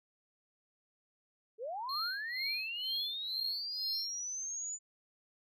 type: linear sweep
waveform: sine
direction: up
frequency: 412.6 to 7040 Hz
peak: -37 dBFS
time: 1.58-4.79 s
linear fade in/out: 50 ms
type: tone with tremolo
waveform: triangle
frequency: 4215 Hz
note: C8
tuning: 12 cents sharp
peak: -33 dBFS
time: 1.89-4.19 s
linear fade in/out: 2 ms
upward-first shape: sine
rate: 2.1 Hz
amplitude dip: 95%
effects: none